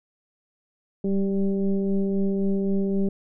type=tone with frequency modulation; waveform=sine; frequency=195.1 Hz; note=G3; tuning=8 cents flat; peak=-20 dBFS; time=1.04-3.09 s; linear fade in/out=5 ms; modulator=197 Hz; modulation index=1; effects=none